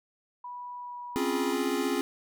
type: tone with pitch glide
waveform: sine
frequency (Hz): 980 to 972.7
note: B5 to B5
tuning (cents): -14 to -27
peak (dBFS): -37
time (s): 0.44-1.53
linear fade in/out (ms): 5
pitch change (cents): -13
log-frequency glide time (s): 0.76-1
type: chord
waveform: square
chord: Db major seventh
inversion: third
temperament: equal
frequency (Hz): 261.6 / 277.2 / 349.2 / 415.3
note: C4 / Db4 / F4 / Ab4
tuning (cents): 0 / 0 / 0 / 0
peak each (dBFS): -33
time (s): 1.16-2.01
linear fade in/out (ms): 0
effects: none